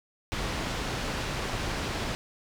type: low-pass noise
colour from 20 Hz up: pink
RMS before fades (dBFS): -32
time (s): 0.32-2.15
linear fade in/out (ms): 0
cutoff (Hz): 5200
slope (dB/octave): 12
effects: none